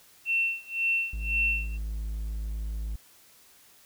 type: tone with tremolo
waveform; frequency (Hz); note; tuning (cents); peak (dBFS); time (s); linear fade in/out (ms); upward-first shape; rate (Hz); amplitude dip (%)
sine; 2700; E7; +41; -22; 0.25-1.78; 50; sine; 1.9; 95
type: tone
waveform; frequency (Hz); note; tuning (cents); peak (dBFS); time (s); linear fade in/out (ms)
triangle; 53.6; A1; -45; -28; 1.13-2.96; 5
effects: white hiss -57 dBFS RMS until 3.85 s